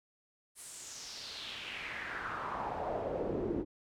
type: noise with band-pass filter sweep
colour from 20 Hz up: brown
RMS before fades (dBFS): -39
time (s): 0.55-3.65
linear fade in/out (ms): 50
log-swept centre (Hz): 9900 to 300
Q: 3.4
effects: none